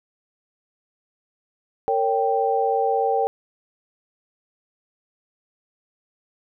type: chord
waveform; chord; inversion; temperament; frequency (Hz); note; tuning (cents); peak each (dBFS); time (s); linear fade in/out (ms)
sine; G diminished; first; equal with one note detuned; 457.9 / 554.4 / 784; Bb4 / Db5 / G5; -31 / 0 / 0; -22 / -26 / -21; 1.88-3.27; 0
effects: none